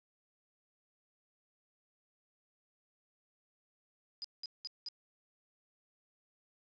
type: tone bursts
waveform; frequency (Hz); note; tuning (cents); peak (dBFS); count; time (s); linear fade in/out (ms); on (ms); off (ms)
sine; 4954; D#8; -8; -39; 4; 4.22-4.886; 0; 24; 190
effects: resampled to 16000 Hz + 11-bit